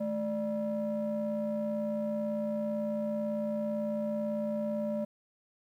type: ring-modulated tone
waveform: triangle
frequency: 187.5 Hz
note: F#3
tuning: 23 cents sharp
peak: -25 dBFS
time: 0-5.05 s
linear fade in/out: 10 ms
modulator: 404 Hz
effects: 11-bit